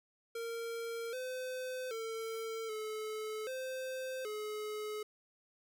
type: tone with pitch steps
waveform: square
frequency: 461.9 / 511 / 449.2 / 432.4 / 519 / 425 Hz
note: A#4 / C5 / A4 / A4 / C5 / G#4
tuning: -16 / -41 / +36 / -30 / -14 / +40 cents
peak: -39 dBFS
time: 0.35-5.03 s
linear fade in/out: 5 ms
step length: 780 ms
effects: none